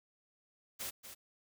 white noise with echo, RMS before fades -41 dBFS, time 0.79-0.91 s, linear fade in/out 20 ms, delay 240 ms, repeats 1, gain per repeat -9 dB, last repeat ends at 1.15 s, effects none

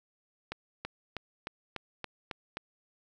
accelerating click train, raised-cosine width 0.3 ms, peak -20 dBFS, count 8, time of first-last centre 0.52-2.571 s, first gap 330 ms, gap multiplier 0.96, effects none

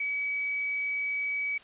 sine tone, 2277 Hz, C#7, 46 cents sharp, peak -28 dBFS, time 0-1.58 s, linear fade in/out 5 ms, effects white hiss -53 dBFS RMS until 1.63 s + resampled to 8000 Hz

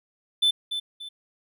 triangle tone with echo, 3520 Hz, A7, in tune, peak -16 dBFS, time 0.42-0.51 s, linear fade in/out 10 ms, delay 290 ms, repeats 2, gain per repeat -9 dB, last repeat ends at 1.09 s, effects none

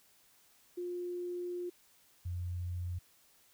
sine tone pair in turn, 354.2 / 88.55 Hz, F4 / F2, +24 / +24 cents, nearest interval 2 octaves, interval 2400 cents, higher first, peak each -36 / -35 dBFS, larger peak second, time 0.77-1.7 / 2.25-2.99 s, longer first, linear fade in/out 10 ms, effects white hiss -66 dBFS RMS until 3.53 s

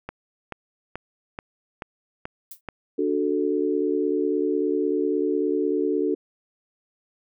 click train, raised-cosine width 0.5 ms, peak -17 dBFS, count 7, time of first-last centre 0.09-2.687 s, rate 2.31 Hz
violet noise with exponential decay, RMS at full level -33 dBFS, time 2.51-2.61 s, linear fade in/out 5 ms, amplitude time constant 21 ms
sine chord, D major, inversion none, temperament equal, 293.7 / 370 / 440 Hz, D4 / F#4 / A4, 0 / 0 / 0 cents, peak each -25 dBFS, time 2.98-6.15 s, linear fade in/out 10 ms
effects none

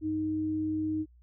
sine tone pair together, 97.99 / 311.1 Hz, G2 / D#4, 0 / 0 cents, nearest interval octave + minor sixth, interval 2000 cents, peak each -40 / -28 dBFS, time 0.01-1.06 s, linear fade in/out 50 ms, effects added 60 Hz sine -55 dBFS peak until 1.22 s

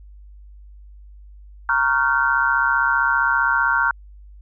sine chord, G half-diminished seventh, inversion first, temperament equal with one note detuned, 932.3 / 1108.7 / 1396.9 / 1532.2 Hz, Bb5 / Db6 / F6 / G6, 0 / 0 / 0 / -40 cents, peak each -22 / -25 / -19 / -21 dBFS, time 1.69-3.91 s, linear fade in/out 2 ms, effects added 50 Hz sine -40 dBFS peak until 4.41 s

